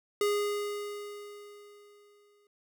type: tone with exponential decay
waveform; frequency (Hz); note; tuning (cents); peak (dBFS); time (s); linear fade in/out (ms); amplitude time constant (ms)
square; 411.7; G#4; -15; -25; 0.21-2.47; 2; 490
effects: none